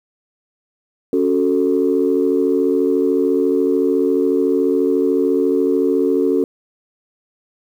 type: chord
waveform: sine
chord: F# minor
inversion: second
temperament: just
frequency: 277.5 / 370 / 444 Hz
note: C#4 / F#4 / A4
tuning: +2 / 0 / +16 cents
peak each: -17 dBFS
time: 1.13-6.44 s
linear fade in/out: 2 ms
effects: tanh soft clip ceiling -5 dBFS + 8-bit